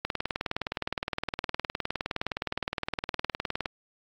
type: click train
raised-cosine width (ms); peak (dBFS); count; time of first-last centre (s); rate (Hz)
0.3; -13; 71; 0.05-3.658; 19.4
effects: AAC 64 kbps